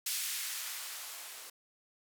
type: noise with band-pass filter sweep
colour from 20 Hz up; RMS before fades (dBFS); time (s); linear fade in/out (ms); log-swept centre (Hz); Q
violet; -40; 0.06-1.5; 5; 2700 to 480; 0.75
effects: none